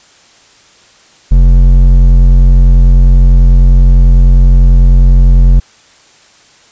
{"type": "tone with hard clipping", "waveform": "sine", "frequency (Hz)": 44.62, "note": "F1", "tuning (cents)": 38, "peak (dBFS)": -3, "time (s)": [1.31, 5.6], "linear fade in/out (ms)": 10, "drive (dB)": 8, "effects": ["white hiss -43 dBFS RMS until 6.71 s", "resampled to 16000 Hz"]}